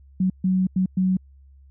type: tone bursts at uneven times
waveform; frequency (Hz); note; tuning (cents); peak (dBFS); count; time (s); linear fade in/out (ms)
sine; 186.4; F#3; +13; -17; 4; 0.2-0.3 / 0.44-0.67 / 0.76-0.86 / 0.97-1.17; 5
effects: added 68 Hz sine -47 dBFS peak until 1.7 s